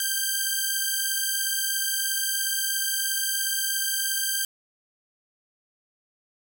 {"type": "beating tone pair", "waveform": "5% pulse", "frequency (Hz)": [1568, 1585], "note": ["G6", "G6"], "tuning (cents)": [0, 19], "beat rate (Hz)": 17, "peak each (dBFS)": -16, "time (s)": [0, 4.45], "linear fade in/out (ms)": 2, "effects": []}